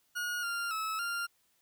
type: tone with pitch steps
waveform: 40% pulse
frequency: 1442 / 1395 / 1299 / 1395 Hz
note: F#6 / F6 / E6 / F6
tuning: -45 / -2 / -26 / -2 cents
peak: -32 dBFS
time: 0.15-1.27 s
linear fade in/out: 20 ms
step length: 280 ms
effects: white hiss -72 dBFS RMS until 1.61 s